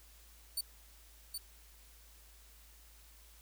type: tone with echo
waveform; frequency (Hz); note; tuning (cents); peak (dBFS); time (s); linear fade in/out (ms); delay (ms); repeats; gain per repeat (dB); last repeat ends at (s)
15% pulse; 4524; C#8; +34; -27; 0.57-0.61; 5; 770; 1; -5; 1.38
effects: added 54 Hz sine -59 dBFS peak until 3.41 s + white hiss -62 dBFS RMS until 3.41 s